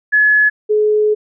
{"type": "tone pair in turn", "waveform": "sine", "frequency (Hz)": [1703, 424.6], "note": ["G#6", "G#4"], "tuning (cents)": [43, 38], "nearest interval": "2 octaves", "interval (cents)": 2405, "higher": "first", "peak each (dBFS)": [-8, -10], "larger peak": "first", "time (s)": [[0.12, 0.5], [0.69, 1.15]], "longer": "second", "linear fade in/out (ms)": 20, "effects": []}